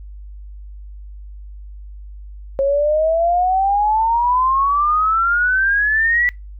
sine exponential sweep, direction up, 541 to 1970 Hz, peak -13 dBFS, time 2.59-6.29 s, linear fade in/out 0 ms, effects noise-tail reverb RT60 0.2 s tail -24 dB re dry + added 50 Hz sine -32 dBFS peak until 6.59 s

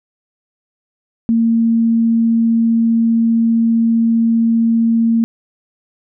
sine tone, 228.8 Hz, A#3, 32 cents flat, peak -10 dBFS, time 1.29-5.24 s, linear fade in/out 0 ms, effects none

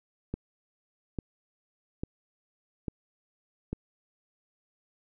click train, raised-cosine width 3 ms, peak -19 dBFS, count 5, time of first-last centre 0.34-3.73 s, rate 1.18 Hz, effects none

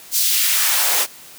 white noise with high-pass filter sweep, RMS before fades -17 dBFS, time 0.11-1.07 s, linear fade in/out 50 ms, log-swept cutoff 5300 to 410 Hz, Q 1.1, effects white hiss -41 dBFS RMS until 1.38 s + high-pass 100 Hz 12 dB/octave

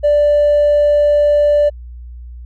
sine tone with hard clipping, 587.3 Hz, D5, in tune, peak -9 dBFS, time 0.03-1.7 s, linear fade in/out 20 ms, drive 1 dB, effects added 60 Hz sine -29 dBFS peak until 2.45 s

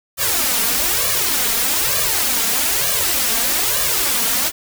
white noise with flanger, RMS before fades -18 dBFS, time 0.17-4.52 s, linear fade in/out 50 ms, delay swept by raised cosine 1.7 to 4.4 ms, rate 1.1 Hz, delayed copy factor +0.95, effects none

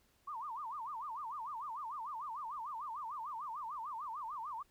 sine tone with vibrato, 1042 Hz, C6, 7 cents flat, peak -40 dBFS, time 0.27-4.63 s, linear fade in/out 10 ms, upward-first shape sine, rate 6.7 Hz, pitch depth 290 cents each way, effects pink hiss -72 dBFS RMS until 4.7 s

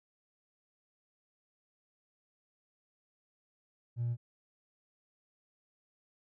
sine tone with hard clipping, 119.2 Hz, A#2, 39 cents sharp, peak -31 dBFS, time 3.96-4.17 s, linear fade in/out 50 ms, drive 1 dB, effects none

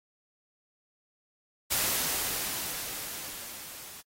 white noise with level ramp, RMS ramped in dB -27 to -46 dBFS, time 1.7-4.02 s, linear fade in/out 20 ms, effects AAC 48 kbps

